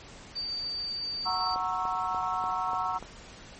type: tone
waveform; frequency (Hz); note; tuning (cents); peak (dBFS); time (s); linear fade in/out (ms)
sine; 4623; D8; -28; -31; 0.35-1.56; 20
type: chord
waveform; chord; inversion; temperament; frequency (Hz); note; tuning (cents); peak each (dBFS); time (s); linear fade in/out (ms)
sine; F# dominant seventh; none; equal with one note detuned; 740 / 932.3 / 1096 / 1318.5; F#5 / A#5 / C#6 / E6; 0 / 0 / -20 / 0; -33; 1.25-2.99; 20
type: click train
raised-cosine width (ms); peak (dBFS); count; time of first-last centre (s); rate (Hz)
1; -26; 6; 1.56-3.026; 3.41
effects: pink hiss -48 dBFS RMS until 3.59 s + MP3 32 kbps